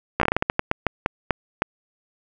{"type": "slowing click train", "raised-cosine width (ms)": 0.5, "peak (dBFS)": -3, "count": 15, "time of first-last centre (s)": [0.2, 1.621], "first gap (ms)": 14, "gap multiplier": 1.27, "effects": []}